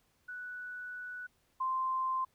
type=tone pair in turn; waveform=sine; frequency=1480 / 1043.2 Hz; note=F#6 / C6; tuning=0 / -5 cents; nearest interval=tritone; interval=605 cents; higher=first; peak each=-40 / -30 dBFS; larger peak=second; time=0.28-1.27 / 1.6-2.25 s; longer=first; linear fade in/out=10 ms; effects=pink hiss -73 dBFS RMS until 2.34 s